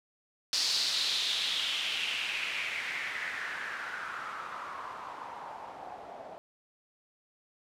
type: noise with low-pass filter sweep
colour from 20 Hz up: blue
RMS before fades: -35 dBFS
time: 0.53-6.38 s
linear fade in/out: 0 ms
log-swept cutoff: 4800 to 650 Hz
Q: 4
effects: none

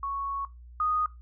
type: tone pair in turn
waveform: sine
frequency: 1108.7 / 1239.6 Hz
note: C#6 / D#6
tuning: 0 / -7 cents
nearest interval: major second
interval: 193 cents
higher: second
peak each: -29 / -24 dBFS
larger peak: second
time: 0.03-0.45 / 0.8-1.06 s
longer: first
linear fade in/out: 2 ms
effects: noise-tail reverb RT60 0.2 s tail -17 dB re dry + added 60 Hz sine -45 dBFS peak until 1.21 s

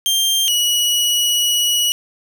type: tone pair in turn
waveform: sawtooth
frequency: 3178 / 2921 Hz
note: G7 / F#7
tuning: +23 / -23 cents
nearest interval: minor second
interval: 146 cents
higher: first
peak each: -11 dBFS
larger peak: neither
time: 0.06-0.48 / 0.48-1.92 s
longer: second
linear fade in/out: 0 ms
effects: none

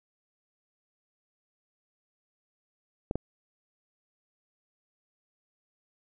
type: clicks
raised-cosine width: 2 ms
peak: -16 dBFS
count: 2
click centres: 3.111 / 3.156 s
effects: none

